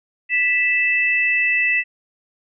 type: tone pair together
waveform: sine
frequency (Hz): 1975.5 / 2637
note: B6 / E7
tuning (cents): 0 / 0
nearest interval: perfect fourth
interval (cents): 500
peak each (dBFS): -18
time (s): 0.29-1.84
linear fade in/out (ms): 50
effects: none